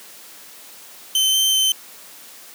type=tone with pitch steps; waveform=sawtooth; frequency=3079 / 3105 / 3083 Hz; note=G7 / G7 / G7; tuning=-32 / -17 / -29 cents; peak=-12 dBFS; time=1.15-1.72 s; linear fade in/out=2 ms; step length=190 ms; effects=white hiss -42 dBFS RMS until 2.54 s + high-pass 200 Hz 12 dB/octave